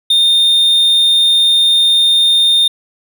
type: tone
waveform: triangle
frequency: 3642 Hz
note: A#7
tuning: 41 cents flat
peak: -6 dBFS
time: 0.1-2.68 s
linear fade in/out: 5 ms
effects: none